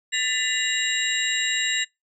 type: tone cluster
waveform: sine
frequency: 1776 / 2009 / 2824 / 3831 / 7400 Hz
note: A6 / B6 / F7 / A#7 / A#8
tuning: +16 / +29 / +19 / +47 / -14 cents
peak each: -28 dBFS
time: 0.12-1.85 s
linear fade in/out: 20 ms
effects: noise-tail reverb RT60 0.2 s tail -26 dB re dry